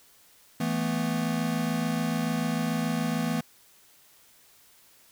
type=chord; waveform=square; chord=E suspended fourth; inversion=none; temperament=equal; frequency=164.81 / 220 / 246.9 Hz; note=E3 / A3 / B3; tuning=0 / 0 / 0 cents; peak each=-31 dBFS; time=0.6-3.41 s; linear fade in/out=5 ms; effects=white hiss -58 dBFS RMS until 5.11 s